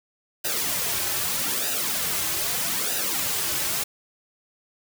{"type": "noise with flanger", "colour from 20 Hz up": "white", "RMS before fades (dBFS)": -26, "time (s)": [0.44, 3.84], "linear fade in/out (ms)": 10, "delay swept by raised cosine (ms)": [0.9, 4.3], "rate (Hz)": 0.8, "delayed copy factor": -0.7, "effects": []}